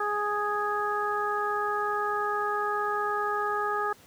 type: harmonic tone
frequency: 415.3 Hz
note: G#4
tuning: in tune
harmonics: 1 / 2 / 3 / 4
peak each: -32 / -32 / -29 / -34 dBFS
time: 0-3.93 s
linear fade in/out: 5 ms
effects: pink hiss -55 dBFS RMS until 4.06 s + high-pass 80 Hz 12 dB/octave